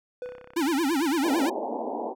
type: tone with exponential decay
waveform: triangle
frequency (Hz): 497.1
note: B4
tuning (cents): +11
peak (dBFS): -28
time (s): 0.22-0.67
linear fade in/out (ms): 1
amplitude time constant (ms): 97
type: click train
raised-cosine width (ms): 0.5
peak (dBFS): -31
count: 39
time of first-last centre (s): 0.26-1.422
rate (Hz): 32.7
type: tone with vibrato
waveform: square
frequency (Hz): 302.6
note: D#4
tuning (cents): -48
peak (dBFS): -23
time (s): 0.56-1.5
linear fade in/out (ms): 10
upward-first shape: sine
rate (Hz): 8.9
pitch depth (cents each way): 240
type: band-pass noise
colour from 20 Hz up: white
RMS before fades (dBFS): -31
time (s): 1.22-2.15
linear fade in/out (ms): 50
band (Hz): 220 to 940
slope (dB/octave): 96
effects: none